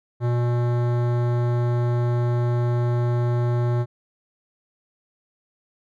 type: tone with hard clipping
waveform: sine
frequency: 120.6 Hz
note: B2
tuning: 41 cents flat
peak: -21 dBFS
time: 0.2-3.86 s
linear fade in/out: 50 ms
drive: 17 dB
effects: none